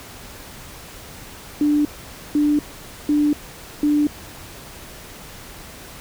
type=tone bursts; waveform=sine; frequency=295.5 Hz; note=D4; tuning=11 cents sharp; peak=-14 dBFS; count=4; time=1.61-4.07 s; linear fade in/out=2 ms; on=240 ms; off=500 ms; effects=pink hiss -39 dBFS RMS until 6 s